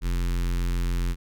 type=tone with notch filter; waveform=square; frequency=43.65 Hz; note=F1; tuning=in tune; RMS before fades=-25 dBFS; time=0.01-1.16 s; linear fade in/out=50 ms; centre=650 Hz; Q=0.76; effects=none